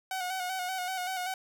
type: tone with vibrato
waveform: sawtooth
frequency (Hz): 740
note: F#5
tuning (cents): 0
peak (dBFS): -28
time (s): 0.11-1.34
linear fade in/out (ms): 2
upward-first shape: square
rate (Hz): 5.2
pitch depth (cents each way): 38
effects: none